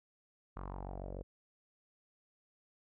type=tone with low-pass filter sweep; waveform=sawtooth; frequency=46.91 Hz; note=F#1; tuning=25 cents sharp; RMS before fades=-44 dBFS; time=0.56-1.23 s; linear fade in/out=10 ms; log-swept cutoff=1200 to 500 Hz; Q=3.9; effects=none